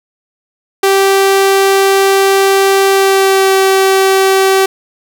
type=tone with pitch glide; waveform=sawtooth; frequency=389.9 to 384.8 Hz; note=G4 to G4; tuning=-9 to -32 cents; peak=-3 dBFS; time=0.83-4.66 s; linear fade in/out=5 ms; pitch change=-23 cents; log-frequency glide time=2.89-3.53 s; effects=none